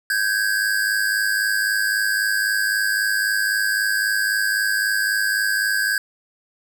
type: tone pair together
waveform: square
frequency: 1550 / 1653.8 Hz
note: G6 / G#6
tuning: -20 / -8 cents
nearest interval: minor second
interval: 112 cents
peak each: -22 dBFS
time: 0.1-5.98 s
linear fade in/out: 2 ms
effects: none